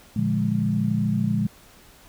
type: chord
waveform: sine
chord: Bb dominant seventh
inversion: none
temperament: equal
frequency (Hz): 116.54 / 146.83 / 174.61 / 207.7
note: Bb2 / D3 / F3 / Ab3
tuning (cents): 0 / 0 / 0 / 0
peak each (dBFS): -26 / -28 / -27 / -23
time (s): 0.16-1.47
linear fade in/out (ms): 5
effects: pink hiss -51 dBFS RMS until 2.08 s